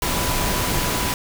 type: tone in noise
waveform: sine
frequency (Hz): 990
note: B5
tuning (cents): +4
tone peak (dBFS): -30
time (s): 0.02-1.14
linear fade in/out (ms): 2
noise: pink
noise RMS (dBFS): -22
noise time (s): 0.02-1.14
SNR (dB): -11
effects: none